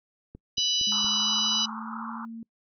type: click train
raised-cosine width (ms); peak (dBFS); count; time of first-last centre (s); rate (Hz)
3; -30; 4; 0.35-1.044; 4.32
type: harmonic tone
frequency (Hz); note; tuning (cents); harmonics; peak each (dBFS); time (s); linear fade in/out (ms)
987.8; B5; 0; 3 / 4 / 5 / 6; -26 / -28 / -30 / -32; 0.57-1.66; 10
type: tone with pitch glide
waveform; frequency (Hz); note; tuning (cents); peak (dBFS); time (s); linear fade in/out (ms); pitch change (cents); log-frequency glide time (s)
sine; 207.7 to 227.8; G#3 to A#3; 0 to -40; -36; 0.87-2.43; 2; +160; 1.02-2.13
type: band-pass noise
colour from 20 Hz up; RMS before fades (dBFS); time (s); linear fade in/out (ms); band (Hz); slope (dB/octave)
white; -38; 0.92-2.25; 0; 850 to 1400; 96
effects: noise-tail reverb RT60 0.1 s tail -26 dB re dry